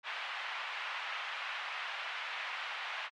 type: band-pass noise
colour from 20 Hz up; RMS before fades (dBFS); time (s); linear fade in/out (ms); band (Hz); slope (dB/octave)
white; -40; 0.03-3.1; 50; 770 to 2900; 24
effects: MP3 64 kbps